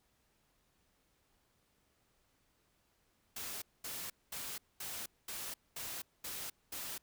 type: noise bursts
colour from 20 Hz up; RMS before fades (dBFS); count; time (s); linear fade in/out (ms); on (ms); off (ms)
white; -43; 8; 3.36-6.98; 5; 260; 220
effects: pink hiss -75 dBFS RMS until 7.02 s